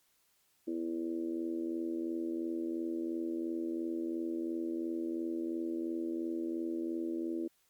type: harmonic tone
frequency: 82.9 Hz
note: E2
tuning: 10 cents sharp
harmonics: 3 / 4 / 5 / 6 / 7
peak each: -41 / -34 / -48 / -49 / -51 dBFS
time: 0.67-7.48 s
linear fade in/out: 10 ms
effects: white hiss -72 dBFS RMS until 7.69 s + MP3 96 kbps